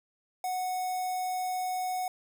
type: tone with notch filter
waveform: square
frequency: 737 Hz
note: F#5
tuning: 7 cents flat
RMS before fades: -32 dBFS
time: 0.44-2.08 s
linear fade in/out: 2 ms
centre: 3000 Hz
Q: 0.76
effects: none